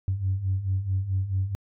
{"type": "beating tone pair", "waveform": "sine", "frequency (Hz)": [92.5, 97.1], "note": ["F#2", "G2"], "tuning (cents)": [0, -16], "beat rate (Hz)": 4.6, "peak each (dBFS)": [-29, -24], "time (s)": [0.08, 1.55], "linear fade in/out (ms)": 0, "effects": ["tanh soft clip ceiling -17 dBFS"]}